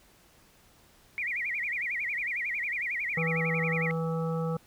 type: tone with vibrato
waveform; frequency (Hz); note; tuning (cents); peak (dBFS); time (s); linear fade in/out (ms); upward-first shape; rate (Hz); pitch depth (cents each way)
sine; 2142; C7; +40; -29; 1.18-3.91; 0; sine; 11; 230
type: harmonic tone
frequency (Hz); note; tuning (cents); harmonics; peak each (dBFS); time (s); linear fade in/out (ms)
163.4; E3; -15; 1 / 3 / 5 / 7 / 8; -29 / -33 / -42 / -45 / -41; 3.17-4.57; 5
effects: pink hiss -60 dBFS RMS until 4.66 s